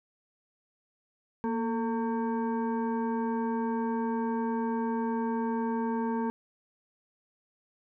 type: tone with frequency modulation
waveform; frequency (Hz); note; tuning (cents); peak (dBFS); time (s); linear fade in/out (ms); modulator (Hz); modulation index
sine; 233.1; A#3; 0; -27; 1.44-6.3; 0; 678; 0.98
effects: none